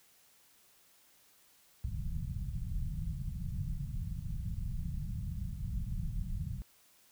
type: low-pass noise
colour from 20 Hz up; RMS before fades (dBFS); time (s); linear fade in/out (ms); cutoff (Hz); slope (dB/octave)
pink; -37; 1.84-6.62; 0; 180; 48
effects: white hiss -65 dBFS RMS until 7.11 s